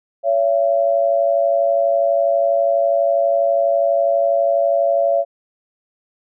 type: tone pair together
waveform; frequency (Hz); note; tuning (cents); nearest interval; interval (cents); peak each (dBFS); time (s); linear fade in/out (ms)
sine; 562.8 / 675; C#5 / E5; +26 / +41; minor third; 315; -16; 0.23-5.25; 50
effects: none